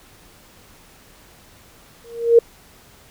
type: tone with exponential growth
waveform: sine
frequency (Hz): 466.2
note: A#4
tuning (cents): 0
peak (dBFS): -4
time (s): 2.04-2.39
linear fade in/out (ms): 5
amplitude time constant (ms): 75
effects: pink hiss -49 dBFS RMS until 3.1 s